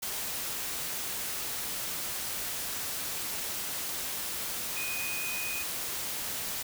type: tone in noise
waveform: sine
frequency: 2489 Hz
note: D#7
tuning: in tune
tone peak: -35 dBFS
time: 4.76-5.63 s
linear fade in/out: 10 ms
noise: white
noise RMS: -35 dBFS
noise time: 0.02-6.63 s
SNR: -3 dB
effects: none